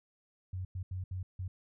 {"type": "tone bursts at uneven times", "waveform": "sine", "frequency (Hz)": 92.5, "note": "F#2", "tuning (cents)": 0, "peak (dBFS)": -35, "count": 5, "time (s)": [[0.53, 0.65], [0.75, 0.83], [0.91, 1.04], [1.11, 1.23], [1.39, 1.48]], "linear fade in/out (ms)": 5, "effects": []}